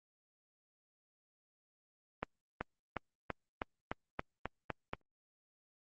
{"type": "accelerating click train", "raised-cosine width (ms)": 0.5, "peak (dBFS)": -20, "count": 10, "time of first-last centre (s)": [2.23, 4.934], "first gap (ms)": 380, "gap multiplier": 0.94, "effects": ["Opus 24 kbps"]}